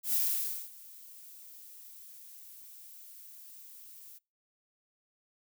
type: noise with ADSR envelope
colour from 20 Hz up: violet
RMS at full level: -28 dBFS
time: 0.03-4.19 s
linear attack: 110 ms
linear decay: 550 ms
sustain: -23 dB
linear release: 21 ms
effects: noise-tail reverb RT60 0.3 s tail -26 dB re dry